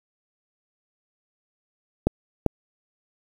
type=clicks; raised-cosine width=2 ms; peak=-5 dBFS; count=2; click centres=2.07 / 2.463 s; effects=7-bit